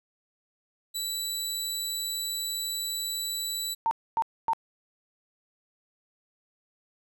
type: tone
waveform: 20% pulse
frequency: 3951 Hz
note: B7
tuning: in tune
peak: -24 dBFS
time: 0.94-3.75 s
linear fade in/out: 20 ms
type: tone bursts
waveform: sine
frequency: 910 Hz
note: A#5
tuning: 42 cents flat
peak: -22 dBFS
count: 3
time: 3.86-4.533 s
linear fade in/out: 0 ms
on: 51 ms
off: 260 ms
effects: none